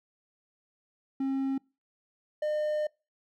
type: tone pair in turn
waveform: triangle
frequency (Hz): 269.3 / 605.7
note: C#4 / D#5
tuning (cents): -50 / -47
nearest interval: octave + major second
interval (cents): 1403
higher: second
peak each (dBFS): -25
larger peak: neither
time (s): 1.2-1.58 / 2.42-2.87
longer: second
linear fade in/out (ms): 5
effects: noise-tail reverb RT60 0.3 s tail -26 dB re dry